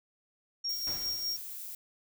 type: tone with tremolo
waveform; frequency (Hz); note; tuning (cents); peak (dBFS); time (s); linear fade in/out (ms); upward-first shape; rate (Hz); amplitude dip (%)
sine; 5570; F8; -5; -30; 0.64-1.37; 10; sine; 5; 50
type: noise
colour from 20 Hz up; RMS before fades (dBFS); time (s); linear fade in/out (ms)
violet; -42; 0.69-1.75; 2
type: noise with exponential decay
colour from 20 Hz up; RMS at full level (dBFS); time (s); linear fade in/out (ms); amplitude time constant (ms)
pink; -43; 0.87-1.75; 0; 190
effects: none